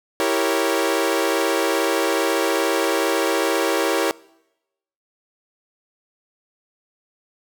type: chord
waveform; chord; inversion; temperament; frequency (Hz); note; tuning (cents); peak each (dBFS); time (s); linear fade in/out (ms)
sawtooth; E diminished seventh; none; equal; 329.6 / 392 / 466.2 / 554.4; E4 / G4 / Bb4 / Db5; 0 / 0 / 0 / 0; -20; 0.2-4.11; 0
effects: noise-tail reverb RT60 0.9 s tail -23 dB re dry